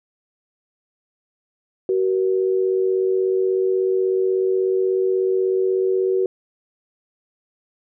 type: tone pair together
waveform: sine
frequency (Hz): 377.9 / 474.3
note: F#4 / A#4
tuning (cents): +37 / +30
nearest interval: major third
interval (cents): 393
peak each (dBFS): -17 / -24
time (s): 1.89-6.26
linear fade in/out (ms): 2
effects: none